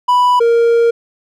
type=tone pair in turn; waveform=triangle; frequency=987.8 / 466.2 Hz; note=B5 / A#4; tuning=0 / 0 cents; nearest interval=octave + minor second; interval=1300 cents; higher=first; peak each=-6 dBFS; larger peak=neither; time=0.08-0.4 / 0.4-0.91 s; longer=second; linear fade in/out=10 ms; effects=none